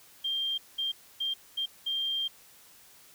sine tone bursts at uneven times, 3185 Hz, G7, 27 cents sharp, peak -28 dBFS, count 5, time 0.24-0.58 / 0.78-0.92 / 1.2-1.34 / 1.57-1.66 / 1.86-2.28 s, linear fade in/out 10 ms, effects white hiss -56 dBFS RMS until 3.14 s

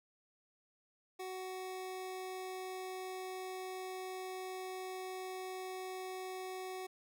25% pulse tone, 373.1 Hz, F#4, 14 cents sharp, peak -38 dBFS, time 1.19-6.87 s, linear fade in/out 10 ms, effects none

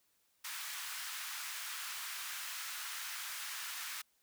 pink high-pass noise, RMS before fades -43 dBFS, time 0.44-4.02 s, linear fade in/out 10 ms, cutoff 1200 Hz, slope 24 dB/octave, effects white hiss -75 dBFS RMS until 4.22 s

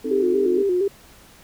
sine chord, A diminished, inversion first, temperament equal, 261.6 / 311.1 / 440 Hz, C4 / Eb4 / A4, 0 / 0 / 0 cents, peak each -27 / -29 / -26 dBFS, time 0.04-0.63 s, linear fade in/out 10 ms
sine tone with vibrato, 377.9 Hz, F#4, 37 cents sharp, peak -17 dBFS, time 0.11-0.88 s, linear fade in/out 5 ms, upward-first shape square, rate 4.3 Hz, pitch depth 85 cents each way
effects pink hiss -49 dBFS RMS until 1.43 s

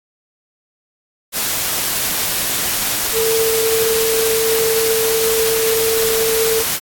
sine tone in noise, 449.3 Hz, A4, 36 cents sharp, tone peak -15 dBFS, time 3.12-6.64 s, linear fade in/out 50 ms, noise white, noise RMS -19 dBFS, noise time 1.32-6.8 s, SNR +1 dB, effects AAC 64 kbps

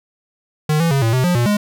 square tone with pitch steps, 152.8 / 167 / 137.5 / 113.4 / 128.6 / 177.6 / 120 / 207 Hz, D#3 / E3 / C#3 / A#2 / C3 / F3 / B2 / G#3, -31 / +23 / -14 / -47 / -30 / +29 / -49 / -5 cents, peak -14 dBFS, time 0.69-1.57 s, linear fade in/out 5 ms, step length 110 ms, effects none

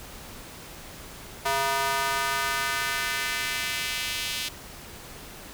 square tone with high-pass filter sweep, 136.6 Hz, C#3, 25 cents flat, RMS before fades -28 dBFS, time 1.45-4.49 s, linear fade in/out 10 ms, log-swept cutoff 810 to 3100 Hz, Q 1.5, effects pink hiss -43 dBFS RMS until 5.53 s

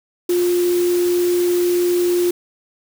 sine tone in noise, 353.2 Hz, F4, 20 cents sharp, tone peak -14 dBFS, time 0.29-2.31 s, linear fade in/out 5 ms, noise white, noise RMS -30 dBFS, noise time 0.29-2.31 s, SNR +13 dB, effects none

